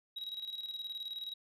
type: tone with tremolo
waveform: sine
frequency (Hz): 3836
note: A#7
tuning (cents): +49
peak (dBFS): -35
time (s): 0.16-1.34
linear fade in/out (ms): 10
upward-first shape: square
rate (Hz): 19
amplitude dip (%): 65
effects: tanh soft clip ceiling -36 dBFS